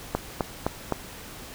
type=click train; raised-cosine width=1 ms; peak=-9 dBFS; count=4; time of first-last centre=0.15-0.923 s; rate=3.88 Hz; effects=pink hiss -42 dBFS RMS until 1.54 s